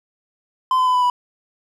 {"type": "tone with pitch steps", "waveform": "triangle", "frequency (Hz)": [1029, 1017.8, 1006.7, 995.7, 984.8], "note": ["C6", "C6", "B5", "B5", "B5"], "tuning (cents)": [-29, -48, 33, 14, -5], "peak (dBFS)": -12, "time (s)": [0.71, 1.1], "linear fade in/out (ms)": 2, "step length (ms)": 78, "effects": []}